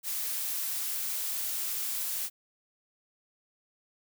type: noise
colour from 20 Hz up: blue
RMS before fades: -33 dBFS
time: 0.03-2.3 s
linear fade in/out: 50 ms
effects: none